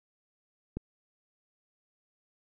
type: click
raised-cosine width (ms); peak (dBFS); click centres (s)
3; -21; 0.77
effects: none